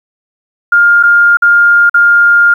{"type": "tone with dropouts", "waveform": "sine", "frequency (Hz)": 1408, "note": "F6", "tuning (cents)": 14, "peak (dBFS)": -3, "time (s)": [0.72, 2.54], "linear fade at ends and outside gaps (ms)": 5, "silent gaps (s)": [[1.029, 1.034], [1.371, 1.421], [1.896, 1.942]], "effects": ["7-bit"]}